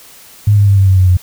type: tone with pitch steps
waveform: sine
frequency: 103.83 / 101.46 / 99.14 / 96.88 / 94.66 / 92.5 / 90.39 Hz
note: G#2 / G#2 / G2 / G2 / F#2 / F#2 / F#2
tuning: 0 / -40 / +20 / -20 / +40 / 0 / -40 cents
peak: -5 dBFS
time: 0.47-1.17 s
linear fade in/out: 5 ms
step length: 100 ms
effects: white hiss -39 dBFS RMS until 1.22 s